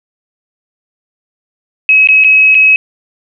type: tone with dropouts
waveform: sine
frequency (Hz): 2558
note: D#7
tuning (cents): +47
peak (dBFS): -3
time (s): 1.89-2.76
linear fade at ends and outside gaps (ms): 1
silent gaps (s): 2.073-2.087 / 2.239-2.245 / 2.546-2.551
effects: none